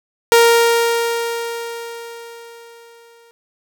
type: tone with exponential decay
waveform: sawtooth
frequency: 466 Hz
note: A#4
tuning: 1 cent flat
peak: -3 dBFS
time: 0.32-3.31 s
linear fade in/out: 0 ms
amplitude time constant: 650 ms
effects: none